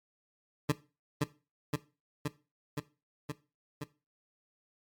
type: tone with echo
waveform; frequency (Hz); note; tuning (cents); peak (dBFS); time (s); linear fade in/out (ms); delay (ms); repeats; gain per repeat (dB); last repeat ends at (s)
20% pulse; 146.83; D3; 0; -19; 0.69-0.72; 5; 520; 6; -2; 3.84
effects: noise-tail reverb RT60 0.3 s tail -17 dB re dry + MP3 96 kbps